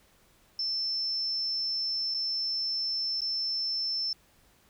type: tone with dropouts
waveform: sine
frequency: 5320 Hz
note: E8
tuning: 15 cents sharp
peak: -28 dBFS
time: 0.59-4.13 s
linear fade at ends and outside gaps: 2 ms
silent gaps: 2.141-2.145 / 3.207-3.217 s
effects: pink hiss -63 dBFS RMS until 4.69 s